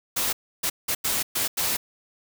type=noise bursts at uneven times; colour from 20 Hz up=white; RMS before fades=-25 dBFS; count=6; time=0.16-0.33 / 0.63-0.7 / 0.88-0.95 / 1.04-1.23 / 1.35-1.48 / 1.57-1.77 s; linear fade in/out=10 ms; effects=none